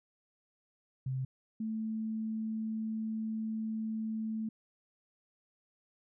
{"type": "tone pair in turn", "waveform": "sine", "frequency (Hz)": [130.9, 220.1], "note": ["C3", "A3"], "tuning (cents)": [1, 1], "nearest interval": "major sixth", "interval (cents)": 900, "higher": "second", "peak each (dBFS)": [-32, -33], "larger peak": "first", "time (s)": [[1.06, 1.25], [1.6, 4.49]], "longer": "second", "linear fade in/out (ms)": 5, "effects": []}